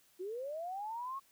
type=linear sweep; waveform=sine; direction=up; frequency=349.2 to 1108.7 Hz; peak=-38 dBFS; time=0.19-1.2 s; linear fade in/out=20 ms; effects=white hiss -68 dBFS RMS until 1.31 s